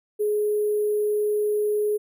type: tone with sample-and-hold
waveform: sine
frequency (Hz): 419.3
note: G#4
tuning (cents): +17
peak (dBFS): -20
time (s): 0.19-1.98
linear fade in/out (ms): 20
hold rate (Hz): 11025
effects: none